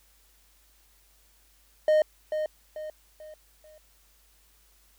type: tone with echo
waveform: triangle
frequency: 616 Hz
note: D#5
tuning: 17 cents flat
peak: -16 dBFS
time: 1.88-2.02 s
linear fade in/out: 2 ms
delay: 440 ms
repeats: 4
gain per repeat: -8 dB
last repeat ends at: 3.78 s
effects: added 50 Hz sine -63 dBFS peak until 4.98 s + white hiss -63 dBFS RMS until 4.98 s